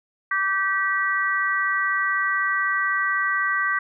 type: harmonic tone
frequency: 388 Hz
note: G4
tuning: 18 cents flat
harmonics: 3 / 4 / 5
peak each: -25 / -24 / -24 dBFS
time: 0.31-3.79 s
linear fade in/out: 5 ms
effects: none